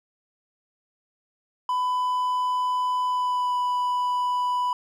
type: tone with pitch glide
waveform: triangle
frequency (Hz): 1000 to 989.7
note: B5 to B5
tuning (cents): +21 to +3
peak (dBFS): -20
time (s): 1.69-4.73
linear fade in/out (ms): 2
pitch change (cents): -18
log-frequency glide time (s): 3.07-3.57
effects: none